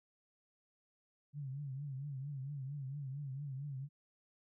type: tone with vibrato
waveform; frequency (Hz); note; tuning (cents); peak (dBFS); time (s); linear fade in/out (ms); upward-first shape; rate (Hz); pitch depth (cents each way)
sine; 138.59; C#3; 0; -40; 1.33-3.89; 50; triangle; 4.4; 130
effects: none